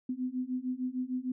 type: beating tone pair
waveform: sine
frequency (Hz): 250.3 / 256.9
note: B3 / C4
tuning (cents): +23 / -32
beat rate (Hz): 6.6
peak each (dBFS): -35 / -34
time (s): 0.09-1.32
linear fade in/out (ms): 5
effects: none